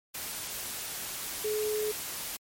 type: tone in noise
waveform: sine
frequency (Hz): 425.9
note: G#4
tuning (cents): +44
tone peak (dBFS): -28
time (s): 1.44-1.92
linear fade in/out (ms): 10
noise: white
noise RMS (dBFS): -37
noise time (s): 0.14-2.37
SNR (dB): +6
effects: MP3 64 kbps